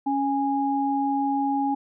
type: tone pair together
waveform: sine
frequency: 277.2 / 825.4 Hz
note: C#4 / G#5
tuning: 0 / -11 cents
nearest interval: octave + perfect fifth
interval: 1889 cents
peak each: -24 dBFS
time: 0.06-1.75 s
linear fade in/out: 10 ms
effects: none